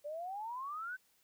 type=exponential sweep; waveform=sine; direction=up; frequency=572 to 1553 Hz; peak=-39 dBFS; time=0.04-0.97 s; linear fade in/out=20 ms; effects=white hiss -72 dBFS RMS until 1.23 s